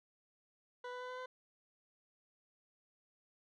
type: tone with pitch steps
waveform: 20% pulse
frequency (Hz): 493.9 / 497.6 / 501.4 / 505.2 / 509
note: B4 / B4 / B4 / B4 / C5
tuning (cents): 0 / +13 / +26 / +39 / -48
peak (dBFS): -38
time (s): 0.84-1.26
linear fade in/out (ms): 5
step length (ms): 84
effects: low-pass 3000 Hz 12 dB/octave